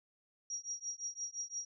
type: tone with tremolo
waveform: sine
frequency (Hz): 5690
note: F8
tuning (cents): +31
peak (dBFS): -35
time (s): 0.5-1.65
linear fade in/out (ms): 2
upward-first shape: triangle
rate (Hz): 5.8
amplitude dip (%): 100
effects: none